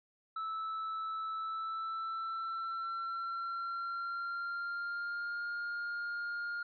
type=tone with pitch glide; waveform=triangle; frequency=1311 to 1413.2 Hz; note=E6 to F6; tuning=-10 to +20 cents; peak=-34 dBFS; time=0.36-6.63 s; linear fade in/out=5 ms; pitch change=+130 cents; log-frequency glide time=1.34-5.44 s; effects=resampled to 11025 Hz